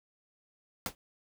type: noise with exponential decay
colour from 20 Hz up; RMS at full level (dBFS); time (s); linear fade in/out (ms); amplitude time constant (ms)
pink; -29; 0.86-0.95; 1; 18
effects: none